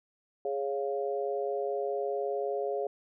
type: chord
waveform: sine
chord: Db major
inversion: second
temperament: equal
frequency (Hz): 415.3 / 554.4 / 698.5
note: Ab4 / Db5 / F5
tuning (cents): 0 / 0 / 0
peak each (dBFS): -32 / -34 / -36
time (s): 0.45-2.87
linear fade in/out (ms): 2
effects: none